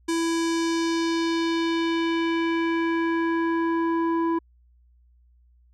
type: tone with low-pass filter sweep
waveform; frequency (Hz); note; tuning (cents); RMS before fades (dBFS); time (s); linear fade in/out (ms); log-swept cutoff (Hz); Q
square; 331.6; E4; +10; -24; 0.08-4.39; 10; 8400 to 1000; 1.6
effects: added 60 Hz sine -55 dBFS peak until 5.73 s